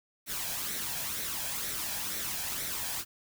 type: noise with flanger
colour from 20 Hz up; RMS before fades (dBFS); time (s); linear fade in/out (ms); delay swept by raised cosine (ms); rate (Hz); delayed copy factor
white; -35; 0.26-3.05; 50; 0.5 to 1.25; 2.1; +0.5
effects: none